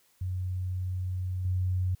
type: tone with level steps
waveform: sine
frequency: 91.9 Hz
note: F#2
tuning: 11 cents flat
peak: -29 / -25 dBFS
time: 0.21-1.95 s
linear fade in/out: 5 ms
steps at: 1.45 s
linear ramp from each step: 2 ms
effects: white hiss -66 dBFS RMS until 2 s